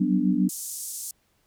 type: chord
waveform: sine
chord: G major seventh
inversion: third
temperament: equal with one note detuned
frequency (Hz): 185 / 191.96 / 246.9 / 293.7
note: F#3 / G3 / B3 / D4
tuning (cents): 0 / -36 / 0 / 0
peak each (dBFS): -25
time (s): 0-0.49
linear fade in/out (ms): 10
type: band-pass noise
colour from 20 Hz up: pink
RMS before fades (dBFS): -35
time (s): 0.49-1.11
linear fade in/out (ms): 2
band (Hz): 6700 to 12000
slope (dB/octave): 24
effects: pink hiss -68 dBFS RMS until 1.46 s